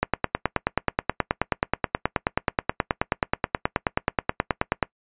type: click train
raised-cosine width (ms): 0.5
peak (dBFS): -4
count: 46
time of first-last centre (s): 0.03-4.827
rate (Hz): 9.38
effects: noise-tail reverb RT60 0.1 s tail -22 dB re dry + resampled to 8000 Hz